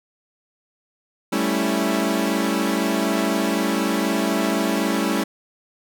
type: chord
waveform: sawtooth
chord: A dominant seventh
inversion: third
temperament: equal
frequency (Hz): 196 / 220 / 277.2 / 329.6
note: G3 / A3 / C#4 / E4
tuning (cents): 0 / 0 / 0 / 0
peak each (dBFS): -21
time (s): 1.32-5.24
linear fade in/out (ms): 10
effects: none